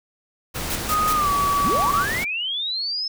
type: noise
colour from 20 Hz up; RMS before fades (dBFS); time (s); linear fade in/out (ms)
pink; -28; 0.54-2.25; 20
type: noise bursts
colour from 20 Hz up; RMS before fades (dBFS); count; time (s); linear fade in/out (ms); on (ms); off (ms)
white; -27; 3; 0.7-1.131; 5; 57; 130
type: tone with pitch glide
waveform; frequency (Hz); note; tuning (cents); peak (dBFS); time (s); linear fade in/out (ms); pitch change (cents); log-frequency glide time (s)
sine; 1244.5 to 1141.2; D#6 to C#6; 0 to +50; -18; 0.88-2.06; 50; -150; 1.14-1.29
type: linear sweep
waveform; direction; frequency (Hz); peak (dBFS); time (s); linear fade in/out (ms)
sine; up; 127.5 to 5274; -23; 1.64-3.08; 5
effects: none